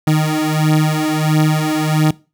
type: beating tone pair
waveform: 30% pulse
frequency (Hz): 153.9 / 155.4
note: D#3 / D#3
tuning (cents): -19 / -2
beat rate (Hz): 1.5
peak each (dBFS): -13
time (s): 0.07-2.11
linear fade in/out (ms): 5
effects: noise-tail reverb RT60 0.3 s tail -21 dB re dry